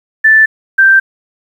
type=tone pair in turn; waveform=sine; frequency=1760 / 1568.3 Hz; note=A6 / G6; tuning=0 / 0 cents; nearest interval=major second; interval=200 cents; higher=first; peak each=-3 dBFS; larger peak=neither; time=0.24-0.46 / 0.78-1 s; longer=neither; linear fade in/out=10 ms; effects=7-bit